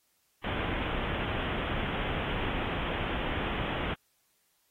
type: low-pass noise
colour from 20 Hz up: pink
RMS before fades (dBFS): -33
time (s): 0.44-3.94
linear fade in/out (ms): 2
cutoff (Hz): 3400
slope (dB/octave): 96
effects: white hiss -72 dBFS RMS until 4.7 s + AAC 48 kbps